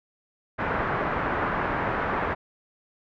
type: low-pass noise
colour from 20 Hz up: white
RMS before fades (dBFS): -27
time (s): 0.58-2.35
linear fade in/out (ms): 20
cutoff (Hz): 1600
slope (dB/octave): 24
effects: none